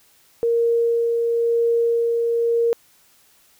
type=tone with tremolo; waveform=sine; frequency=466.2 Hz; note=A#4; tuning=in tune; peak=-15 dBFS; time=0.43-2.73 s; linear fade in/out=0 ms; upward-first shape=sine; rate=0.98 Hz; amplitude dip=25%; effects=white hiss -56 dBFS RMS until 3.59 s